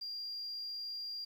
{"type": "tone", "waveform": "sine", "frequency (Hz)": 4781, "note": "D8", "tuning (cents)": 30, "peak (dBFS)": -38, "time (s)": [0.01, 1.25], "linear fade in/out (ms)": 10, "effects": ["tanh soft clip ceiling -35 dBFS", "11-bit"]}